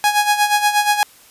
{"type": "tone with tremolo", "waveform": "sawtooth", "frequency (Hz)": 830.6, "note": "G#5", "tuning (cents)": 0, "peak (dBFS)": -7, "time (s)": [0.04, 1.03], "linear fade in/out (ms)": 0, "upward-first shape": "sine", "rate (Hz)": 8.4, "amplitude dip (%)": 70, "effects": ["white hiss -47 dBFS RMS until 1.3 s", "resampled to 32000 Hz"]}